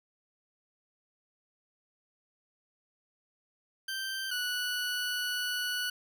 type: tone pair in turn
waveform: 20% pulse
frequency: 1562 / 1475.9 Hz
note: G6 / F#6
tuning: -7 / -5 cents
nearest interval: minor second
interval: 98 cents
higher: first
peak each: -29 / -26 dBFS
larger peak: second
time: 3.88-4.31 / 4.31-5.9 s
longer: second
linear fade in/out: 5 ms
effects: none